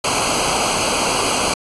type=noise with comb filter; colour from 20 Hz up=pink; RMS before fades=-18 dBFS; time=0.04-1.54 s; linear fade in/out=5 ms; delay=0.55 ms; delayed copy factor=-0.85; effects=resampled to 24000 Hz